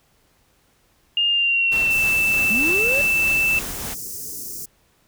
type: tone with pitch glide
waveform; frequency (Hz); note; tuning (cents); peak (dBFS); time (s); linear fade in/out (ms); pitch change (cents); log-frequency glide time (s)
sine; 2823 to 2649; F7 to E7; +18 to +8; -16; 1.17-3.59; 2; -110; 1.27-2.04
type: noise with tremolo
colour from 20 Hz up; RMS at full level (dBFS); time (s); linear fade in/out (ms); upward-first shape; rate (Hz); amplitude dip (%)
pink; -31; 1.71-3.95; 20; triangle; 3.3; 35
type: band-stop noise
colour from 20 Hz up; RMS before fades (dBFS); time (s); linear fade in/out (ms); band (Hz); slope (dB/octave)
white; -32; 1.9-4.66; 10; 460 to 5200; 48
type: linear sweep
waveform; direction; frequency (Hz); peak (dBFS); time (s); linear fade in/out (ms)
triangle; up; 196 to 585; -22; 2.5-3.02; 10
effects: pink hiss -61 dBFS RMS until 5.07 s